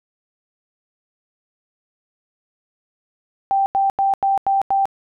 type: tone bursts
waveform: sine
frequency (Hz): 784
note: G5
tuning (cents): 0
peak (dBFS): -14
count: 6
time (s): 3.51-4.855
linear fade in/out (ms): 0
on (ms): 150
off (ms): 89
effects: none